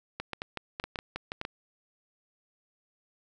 clicks, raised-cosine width 0.3 ms, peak -18 dBFS, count 12, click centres 0.2 / 0.333 / 0.419 / 0.573 / 0.799 / 0.84 / 0.958 / 0.989 / 1.16 / 1.319 / 1.414 / 1.451 s, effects none

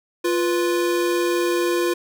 square tone pair together, 349 / 492.5 Hz, F4 / B4, -1 / -5 cents, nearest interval tritone, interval 596 cents, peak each -20 / -26 dBFS, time 0.24-1.94 s, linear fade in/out 10 ms, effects none

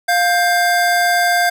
square tone pair together, 703.5 / 1581 Hz, F5 / G6, +12 / +14 cents, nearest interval octave + major second, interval 1402 cents, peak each -15 / -17 dBFS, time 0.08-1.5 s, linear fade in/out 10 ms, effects none

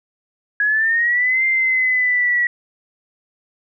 sine linear two-way sweep, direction up then down, 1661.2 to 2097 to 1926 Hz, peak -14 dBFS, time 0.6-2.47 s, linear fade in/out 2 ms, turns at 1.45 s, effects none

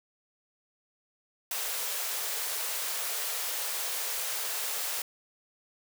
white high-pass noise, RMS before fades -33 dBFS, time 1.51-5.02 s, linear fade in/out 2 ms, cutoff 410 Hz, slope 96 dB/octave, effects none

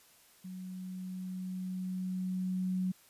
sine tone with level ramp, 185 Hz, F#3, in tune, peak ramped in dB -41 to -29 dBFS, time 0.44-2.92 s, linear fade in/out 10 ms, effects white hiss -62 dBFS RMS until 3.09 s + resampled to 32000 Hz

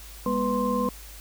sine tone cluster, 203.7 / 243.5 / 495.7 / 1048 Hz, G#3 / B3 / B4 / C6, -33 / -24 / +6 / +2 cents, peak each -28 dBFS, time 0.26-0.89 s, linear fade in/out 2 ms, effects added 52 Hz sine -43 dBFS peak until 1.2 s + white hiss -46 dBFS RMS until 1.2 s

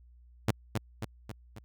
sawtooth tone with echo, 110 Hz, A2, in tune, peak -19 dBFS, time 0.48-0.51 s, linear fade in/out 5 ms, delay 270 ms, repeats 4, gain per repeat -5 dB, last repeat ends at 1.59 s, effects added 60 Hz sine -54 dBFS peak until 1.64 s

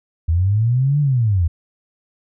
sine linear two-way sweep, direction up then down, 78 to 149.2 to 78 Hz, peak -13 dBFS, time 0.28-1.48 s, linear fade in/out 10 ms, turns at 1 s, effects none

